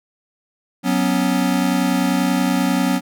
square chord, F# suspended fourth, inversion none, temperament equal, 185 / 246.9 / 277.2 Hz, F#3 / B3 / C#4, 0 / 0 / 0 cents, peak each -21 dBFS, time 0.83-3.01 s, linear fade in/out 50 ms, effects none

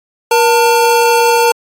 square tone pair together, 474.5 / 897.2 Hz, A#4 / A5, +31 / +34 cents, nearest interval major seventh, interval 1103 cents, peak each -11 dBFS, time 0.31-1.52 s, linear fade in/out 5 ms, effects AAC 48 kbps

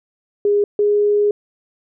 sine tone pair in turn, 409.7 / 413.5 Hz, G#4 / G#4, -24 / -8 cents, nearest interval unison, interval 16 cents, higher second, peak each -12 dBFS, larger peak neither, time 0.45-0.64 / 0.79-1.31 s, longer second, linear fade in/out 2 ms, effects none

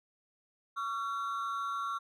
triangle ring-modulated tone, 1244.5 Hz, D#6, in tune, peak -28 dBFS, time 0.76-1.99 s, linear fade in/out 20 ms, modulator 119 Hz, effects none

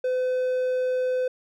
triangle tone, 508 Hz, B4, 49 cents sharp, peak -20 dBFS, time 0.04-1.28 s, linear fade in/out 5 ms, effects none

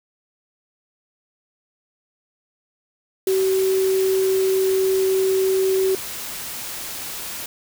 sine tone in noise, 380.6 Hz, F#4, 49 cents sharp, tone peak -16 dBFS, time 3.27-5.95 s, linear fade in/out 2 ms, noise white, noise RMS -31 dBFS, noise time 3.27-7.46 s, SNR +12 dB, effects none

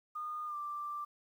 sine tone with pitch glide, 1222 to 1178.3 Hz, D#6 to D6, -32 to +5 cents, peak -37 dBFS, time 0.15-1.05 s, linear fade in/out 10 ms, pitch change -63 cents, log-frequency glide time 0.46-0.56 s, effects 11-bit

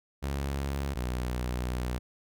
sawtooth tone pair in turn, 69.3 / 61.74 Hz, C#2 / B1, 0 / 0 cents, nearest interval major second, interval 200 cents, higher first, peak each -26 dBFS, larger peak neither, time 0.22-0.95 / 0.95-1.99 s, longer second, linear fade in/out 20 ms, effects none

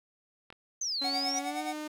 clicks, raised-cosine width 0.3 ms, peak -32 dBFS, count 2, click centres 0.503 / 0.526 s
sine exponential two-way sweep, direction down then up, 6410 to 4021 to 5900 Hz, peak -30 dBFS, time 0.81-1.39 s, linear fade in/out 5 ms, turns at 1.01 s
sawtooth tone with pitch glide, 277.2 to 304 Hz, C#4 to D#4, 0 to -40 cents, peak -32 dBFS, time 1.01-1.88 s, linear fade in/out 10 ms, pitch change +160 cents, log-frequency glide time 1.38-1.61 s
square tone with tremolo, 745 Hz, F#5, 12 cents sharp, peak -32 dBFS, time 1.04-1.73 s, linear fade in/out 5 ms, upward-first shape sine, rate 9.6 Hz, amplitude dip 80%
effects low-pass 12000 Hz 12 dB/octave + 10-bit

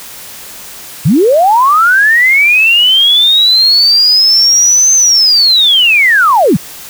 sine linear two-way sweep, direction up then down, 118.7 to 6272 to 118.7 Hz, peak -4 dBFS, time 1.05-6.57 s, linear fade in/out 10 ms, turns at 4.94 s, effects white hiss -29 dBFS RMS until 6.89 s

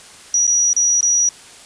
sine tone with dropouts, 5810 Hz, F#8, 32 cents flat, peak -12 dBFS, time 0.34-1.29 s, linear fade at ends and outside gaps 2 ms, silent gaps 0.469-0.476 / 0.732-0.764 / 1.009-1.028 s, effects white hiss -41 dBFS RMS until 1.65 s + resampled to 22050 Hz

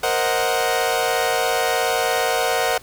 sawtooth chord, C half-diminished seventh, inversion third, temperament equal, 466.2 / 523.3 / 622.3 / 740 Hz, Bb4 / C5 / Eb5 / Gb5, 0 / 0 / 0 / 0 cents, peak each -20 / -21 / -22 / -18 dBFS, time 0.03-2.78 s, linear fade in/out 5 ms, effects pink hiss -44 dBFS RMS until 2.82 s

